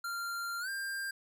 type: tone with pitch glide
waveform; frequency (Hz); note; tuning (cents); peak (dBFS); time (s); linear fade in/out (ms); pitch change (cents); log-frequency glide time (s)
square; 1387 to 1593.2; F6 to G6; -12 to +28; -36; 0.04-1.11; 5; +240; 0.6-0.69
effects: none